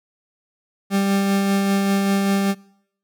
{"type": "tone with tremolo", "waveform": "40% pulse", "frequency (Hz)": 197.2, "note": "G3", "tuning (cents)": 11, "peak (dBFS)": -15, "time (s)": [0.9, 2.55], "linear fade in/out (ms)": 50, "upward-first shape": "sine", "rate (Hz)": 5.1, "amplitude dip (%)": 25, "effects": ["noise-tail reverb RT60 0.7 s tail -23 dB re dry"]}